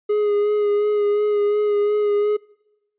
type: tone with vibrato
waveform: triangle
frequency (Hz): 415.3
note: G#4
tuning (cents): 0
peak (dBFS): -14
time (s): 0.09-2.37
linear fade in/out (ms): 10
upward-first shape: sine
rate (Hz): 2.8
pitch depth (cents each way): 21
effects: noise-tail reverb RT60 1.0 s tail -25 dB re dry + resampled to 8000 Hz